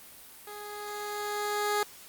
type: tone with level ramp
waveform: 15% pulse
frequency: 415.3 Hz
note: G#4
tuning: in tune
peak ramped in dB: -35 to -19 dBFS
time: 0.47-1.83 s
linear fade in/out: 2 ms
effects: white hiss -50 dBFS RMS until 2.08 s + Opus 32 kbps